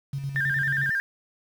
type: tone with tremolo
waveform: sine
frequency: 138.2 Hz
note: C#3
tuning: 5 cents flat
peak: -26 dBFS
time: 0.13-0.9 s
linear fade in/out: 5 ms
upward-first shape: square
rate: 9.2 Hz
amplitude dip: 50%
type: tone with vibrato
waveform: sine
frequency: 1692 Hz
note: G#6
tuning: 32 cents sharp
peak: -22 dBFS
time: 0.36-1 s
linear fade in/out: 0 ms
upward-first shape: square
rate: 11 Hz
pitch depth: 96 cents each way
effects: tanh soft clip ceiling -16 dBFS + 8-bit